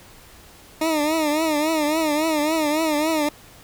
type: tone with vibrato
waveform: 20% pulse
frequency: 308.8 Hz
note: D#4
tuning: 13 cents flat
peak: -14 dBFS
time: 0.81-3.29 s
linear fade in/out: 5 ms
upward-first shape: triangle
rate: 3.6 Hz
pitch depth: 110 cents each way
effects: pink hiss -47 dBFS RMS until 3.63 s